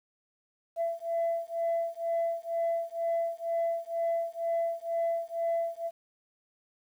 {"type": "beating tone pair", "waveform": "sine", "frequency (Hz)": [670, 672.1], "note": ["E5", "E5"], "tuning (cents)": [28, 33], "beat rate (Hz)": 2.1, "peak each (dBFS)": -30, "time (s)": [0.76, 5.91], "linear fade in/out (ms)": 50, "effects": ["tanh soft clip ceiling -23 dBFS", "10-bit"]}